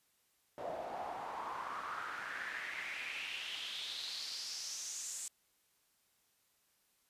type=noise with band-pass filter sweep; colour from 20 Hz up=pink; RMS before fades=-43 dBFS; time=0.58-5.28 s; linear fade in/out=0 ms; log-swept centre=610 to 7800 Hz; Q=4.4; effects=white hiss -75 dBFS RMS until 7.09 s + resampled to 32000 Hz